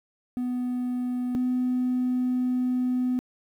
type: tone pair in turn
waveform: triangle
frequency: 248.3 / 251.3 Hz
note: B3 / B3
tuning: +9 / +30 cents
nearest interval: unison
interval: 21 cents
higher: second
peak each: -23 / -19 dBFS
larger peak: second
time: 0.37-1.35 / 1.35-3.19 s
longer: second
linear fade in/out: 0 ms
effects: tanh soft clip ceiling -19 dBFS + 10-bit